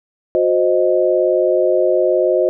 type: chord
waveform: sine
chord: C diminished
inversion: second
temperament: equal with one note detuned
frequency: 363.6 / 523.3 / 622.3 Hz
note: Gb4 / C5 / Eb5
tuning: -30 / 0 / 0 cents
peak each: -16 dBFS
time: 0.35-2.49 s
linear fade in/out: 0 ms
effects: none